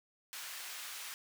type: high-pass noise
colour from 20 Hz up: pink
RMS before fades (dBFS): -45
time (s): 0.33-1.14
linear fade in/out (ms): 0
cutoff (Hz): 1500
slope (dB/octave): 12
effects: none